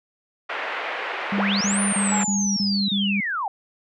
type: band-pass noise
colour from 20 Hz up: white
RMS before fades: -29 dBFS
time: 0.49-2.24 s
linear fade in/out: 10 ms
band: 420 to 2400 Hz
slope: 24 dB/octave
type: tone bursts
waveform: sine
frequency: 200 Hz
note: G3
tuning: 35 cents sharp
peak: -21 dBFS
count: 6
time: 1.32-3.205 s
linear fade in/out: 5 ms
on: 290 ms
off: 29 ms
type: linear two-way sweep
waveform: sine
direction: up then down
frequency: 220 to 9450 to 736 Hz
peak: -23 dBFS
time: 1.38-3.48 s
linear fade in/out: 2 ms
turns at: 1.81 s
type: tone with exponential decay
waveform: sine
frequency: 845 Hz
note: G#5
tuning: 30 cents sharp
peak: -23 dBFS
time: 2.12-2.81 s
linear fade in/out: 0 ms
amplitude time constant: 150 ms
effects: none